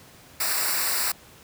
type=noise with comb filter; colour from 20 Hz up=white; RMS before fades=-25 dBFS; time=0.4-1.12 s; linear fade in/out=5 ms; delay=0.31 ms; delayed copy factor=-0.8; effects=pink hiss -50 dBFS RMS until 1.43 s + high-pass 60 Hz 12 dB/octave